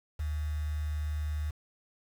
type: tone with quantisation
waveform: sine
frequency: 75.7 Hz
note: D#2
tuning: 47 cents flat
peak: -30 dBFS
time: 0.19-1.51 s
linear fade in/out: 10 ms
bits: 8
effects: none